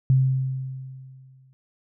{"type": "tone with exponential decay", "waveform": "sine", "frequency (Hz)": 131.6, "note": "C3", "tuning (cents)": 10, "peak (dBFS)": -13, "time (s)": [0.1, 1.53], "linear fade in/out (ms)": 0, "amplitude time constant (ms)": 310, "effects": []}